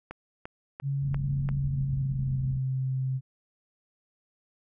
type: click train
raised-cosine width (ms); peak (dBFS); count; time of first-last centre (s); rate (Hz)
0.5; -23; 5; 0.11-1.489; 2.9
type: tone with pitch glide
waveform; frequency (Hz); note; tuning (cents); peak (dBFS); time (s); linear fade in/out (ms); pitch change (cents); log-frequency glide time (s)
sine; 138.59 to 131.19; C#3 to C3; 0 to +5; -26; 0.82-3.21; 50; -95; 1.56-2.43
type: low-pass noise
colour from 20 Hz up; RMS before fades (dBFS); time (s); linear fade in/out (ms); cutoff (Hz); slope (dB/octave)
pink; -36; 1.01-2.6; 50; 230; 96
effects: none